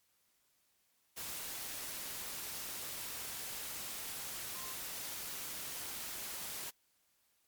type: tone in noise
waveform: sine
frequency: 1046.5 Hz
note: C6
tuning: in tune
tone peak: -52 dBFS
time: 4.54-4.75 s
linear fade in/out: 20 ms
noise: white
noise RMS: -43 dBFS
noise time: 1.16-6.71 s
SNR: -12 dB
effects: white hiss -75 dBFS RMS until 7.47 s + MP3 96 kbps